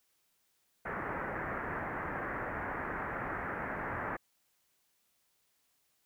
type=low-pass noise; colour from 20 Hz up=white; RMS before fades=-38 dBFS; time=0.85-4.17 s; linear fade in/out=10 ms; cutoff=1900 Hz; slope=48 dB/octave; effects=white hiss -75 dBFS RMS until 6.05 s